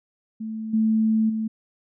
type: tone with level steps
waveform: sine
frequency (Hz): 220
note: A3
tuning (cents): 0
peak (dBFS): -28 / -17 / -23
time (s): 0.4-1.48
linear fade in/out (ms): 10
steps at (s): 0.73 / 1.29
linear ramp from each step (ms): 10
effects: none